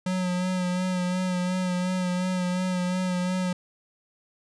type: tone with vibrato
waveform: square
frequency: 182.2 Hz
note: F#3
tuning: 26 cents flat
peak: -25 dBFS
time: 0.06-3.53 s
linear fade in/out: 5 ms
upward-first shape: sine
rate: 2.8 Hz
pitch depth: 28 cents each way
effects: resampled to 22050 Hz